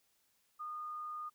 sine tone, 1224 Hz, D#6, 29 cents flat, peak -40 dBFS, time 0.59-1.3 s, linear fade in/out 20 ms, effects white hiss -75 dBFS RMS until 1.34 s

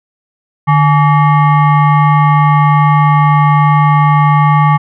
sine tone with frequency modulation, 149.8 Hz, D3, 35 cents sharp, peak -5 dBFS, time 0.67-4.78 s, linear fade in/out 20 ms, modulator 996 Hz, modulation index 0.99, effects none

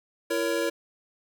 square chord, A# diminished, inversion second, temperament just, 335.6 / 466.2 / 559.4 Hz, E4 / A#4 / C#5, +31 / 0 / +16 cents, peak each -30 dBFS, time 0.3-0.7 s, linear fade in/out 10 ms, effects none

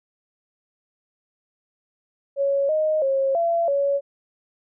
sine tone with pitch steps, 556 / 621 / 541 / 677 / 561 Hz, C#5 / D#5 / C#5 / E5 / C#5, +5 / -3 / -42 / +46 / +21 cents, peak -18 dBFS, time 2.36-4.01 s, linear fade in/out 50 ms, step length 330 ms, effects none

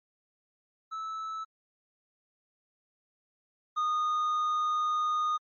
triangle tone pair in turn, 1308 / 1230.8 Hz, E6 / D#6, -14 / -19 cents, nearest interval minor second, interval 105 cents, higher first, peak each -32 / -24 dBFS, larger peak second, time 0.91-1.45 / 3.76-5.38 s, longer second, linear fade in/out 20 ms, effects MP3 32 kbps

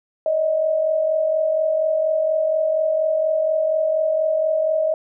sine tone pair together, 588 / 632.2 Hz, D5 / D#5, +2 / +27 cents, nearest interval minor second, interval 125 cents, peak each -25 / -17 dBFS, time 0.26-4.94 s, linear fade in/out 2 ms, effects none

